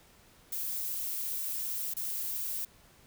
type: noise with dropouts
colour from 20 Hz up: violet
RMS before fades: -35 dBFS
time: 0.52-2.65 s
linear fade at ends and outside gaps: 5 ms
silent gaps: 1.938-1.966 s
effects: pink hiss -60 dBFS RMS until 3.06 s